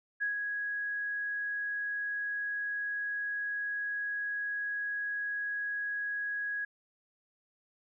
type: tone with ADSR envelope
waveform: sine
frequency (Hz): 1661.2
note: G#6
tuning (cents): 0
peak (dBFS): -28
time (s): 0.2-6.65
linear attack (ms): 25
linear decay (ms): 120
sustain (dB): -4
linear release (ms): 6
effects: none